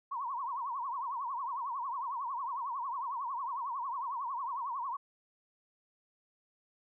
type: tone with vibrato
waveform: sine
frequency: 1024 Hz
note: C6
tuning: 38 cents flat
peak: -34 dBFS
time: 0.11-4.97 s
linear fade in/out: 10 ms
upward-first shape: triangle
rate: 11 Hz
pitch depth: 210 cents each way
effects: none